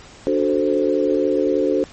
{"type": "chord", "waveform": "sine", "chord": "D dominant seventh", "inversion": "none", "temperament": "equal", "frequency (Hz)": [293.7, 370, 440, 523.3], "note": ["D4", "F#4", "A4", "C5"], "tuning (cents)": [0, 0, 0, 0], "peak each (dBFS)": -21, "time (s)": [0.27, 1.84], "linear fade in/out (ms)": 0, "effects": ["pink hiss -43 dBFS RMS until 1.92 s", "MP3 32 kbps"]}